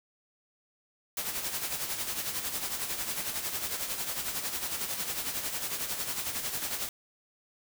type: noise with tremolo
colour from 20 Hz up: white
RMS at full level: -32 dBFS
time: 1.17-6.89 s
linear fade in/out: 2 ms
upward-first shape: sine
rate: 11 Hz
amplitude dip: 55%
effects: none